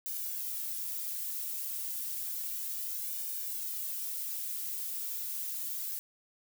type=noise with flanger; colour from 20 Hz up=violet; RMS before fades=-37 dBFS; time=0.06-5.99 s; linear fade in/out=0 ms; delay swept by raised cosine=1.5 to 3.3 ms; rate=0.31 Hz; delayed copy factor=-0.9; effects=none